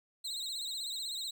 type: tone with vibrato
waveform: 35% pulse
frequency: 3951 Hz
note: B7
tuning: in tune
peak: -35 dBFS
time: 0.24-1.31 s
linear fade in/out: 10 ms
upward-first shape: triangle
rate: 16 Hz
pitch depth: 120 cents each way
effects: none